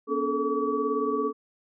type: tone cluster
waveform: sine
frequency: 244.4 / 283.5 / 430 / 447.7 / 1142 Hz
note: B3 / C#4 / A4 / A4 / D6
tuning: -18 / +39 / -40 / +30 / -49 cents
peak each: -34 / -31 / -27 / -34 / -30 dBFS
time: 0.07-1.33 s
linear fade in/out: 50 ms
effects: none